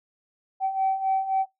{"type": "beating tone pair", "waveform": "sine", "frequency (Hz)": [766, 769.8], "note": ["G5", "G5"], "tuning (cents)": [-40, -32], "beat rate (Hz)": 3.8, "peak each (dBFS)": [-27, -22], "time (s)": [0.6, 1.46], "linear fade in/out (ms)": 50, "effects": ["noise-tail reverb RT60 0.2 s tail -24 dB re dry", "tanh soft clip ceiling -16 dBFS"]}